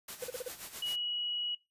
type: noise with tremolo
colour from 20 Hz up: white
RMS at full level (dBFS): -42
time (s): 0.08-0.96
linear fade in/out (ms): 5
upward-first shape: sine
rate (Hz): 7.6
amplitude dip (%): 70
type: tone bursts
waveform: triangle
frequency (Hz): 500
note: B4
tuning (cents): +21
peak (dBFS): -33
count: 5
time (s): 0.22-0.483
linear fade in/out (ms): 5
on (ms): 23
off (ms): 37
type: tone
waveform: sine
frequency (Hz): 2916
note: F#7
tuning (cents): -26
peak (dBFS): -33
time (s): 0.82-1.55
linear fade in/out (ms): 5
effects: noise-tail reverb RT60 0.2 s tail -20 dB re dry + resampled to 32000 Hz